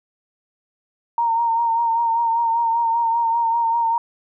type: tone with vibrato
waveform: sine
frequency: 924 Hz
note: A#5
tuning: 16 cents flat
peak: -16 dBFS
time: 1.18-3.98 s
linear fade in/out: 2 ms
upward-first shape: sine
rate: 5.1 Hz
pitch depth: 33 cents each way
effects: none